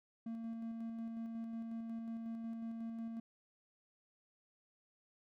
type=tone with tremolo; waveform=triangle; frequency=227.8 Hz; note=A#3; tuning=40 cents flat; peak=-38 dBFS; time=0.26-3.2 s; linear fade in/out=5 ms; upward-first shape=square; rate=5.5 Hz; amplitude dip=25%; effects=none